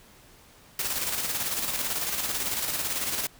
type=noise with tremolo; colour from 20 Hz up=white; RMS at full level=-28 dBFS; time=0.79-3.27 s; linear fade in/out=2 ms; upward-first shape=square; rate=18 Hz; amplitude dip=40%; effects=pink hiss -54 dBFS RMS until 3.39 s